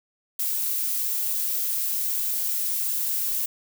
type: noise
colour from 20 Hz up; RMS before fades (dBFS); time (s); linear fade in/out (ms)
violet; -26; 0.39-3.46; 5
effects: none